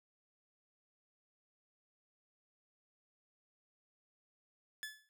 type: tone with exponential decay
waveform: sawtooth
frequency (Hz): 1724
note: A6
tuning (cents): -36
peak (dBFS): -35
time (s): 4.83-5.09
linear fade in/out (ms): 0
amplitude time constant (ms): 56
effects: none